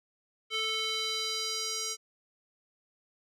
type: tone with band-pass filter sweep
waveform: square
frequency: 440 Hz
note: A4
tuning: in tune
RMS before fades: -33 dBFS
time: 0.5-1.97 s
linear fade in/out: 50 ms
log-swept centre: 3000 to 6100 Hz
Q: 2.5
effects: none